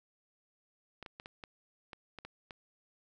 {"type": "clicks", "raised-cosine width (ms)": 0.3, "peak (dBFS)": -29, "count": 9, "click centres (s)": [1.027, 1.062, 1.199, 1.259, 1.438, 1.932, 2.187, 2.25, 2.508], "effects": []}